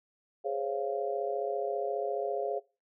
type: chord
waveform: sine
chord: Db major seventh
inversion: second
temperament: just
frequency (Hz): 415.8 / 519.7 / 554.4 / 693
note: Ab4 / C5 / Db5 / F5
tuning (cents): +2 / -12 / 0 / -14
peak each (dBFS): -34 / -39 / -35 / -35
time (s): 0.44-2.6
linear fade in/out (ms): 20
effects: noise-tail reverb RT60 0.3 s tail -22 dB re dry